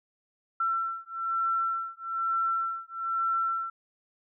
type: beating tone pair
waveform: sine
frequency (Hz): 1346 / 1347.1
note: E6 / E6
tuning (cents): +36 / +37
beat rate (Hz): 1.1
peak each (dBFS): -30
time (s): 0.6-3.7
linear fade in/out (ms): 5
effects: none